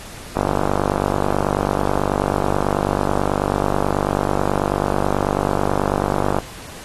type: click train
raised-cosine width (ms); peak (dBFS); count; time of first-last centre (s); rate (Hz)
1; -4; 297; 0.37-6.386; 49.2
effects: pink hiss -37 dBFS RMS until 6.84 s + AAC 32 kbps